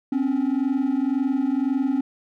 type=tone pair together; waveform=triangle; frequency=258.8 / 280.7 Hz; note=C4 / C#4; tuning=-19 / +22 cents; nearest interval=minor second; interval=141 cents; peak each=-20 dBFS; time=0.12-2.01 s; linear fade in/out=5 ms; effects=tanh soft clip ceiling -12 dBFS